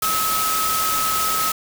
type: tone in noise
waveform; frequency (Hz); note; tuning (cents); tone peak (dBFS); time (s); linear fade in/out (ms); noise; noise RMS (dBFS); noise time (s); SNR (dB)
sine; 1286; E6; -43; -21; 0.02-1.52; 5; white; -23; 0.02-1.52; -1
effects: none